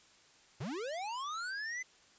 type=linear sweep; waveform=square; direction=up; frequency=101.7 to 2053 Hz; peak=-38 dBFS; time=0.6-1.83 s; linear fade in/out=10 ms; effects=white hiss -63 dBFS RMS until 2.18 s + resampled to 16000 Hz